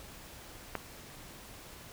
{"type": "click", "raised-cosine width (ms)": 0.5, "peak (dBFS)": -18, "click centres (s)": 0.753, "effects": ["pink hiss -50 dBFS RMS until 1.92 s"]}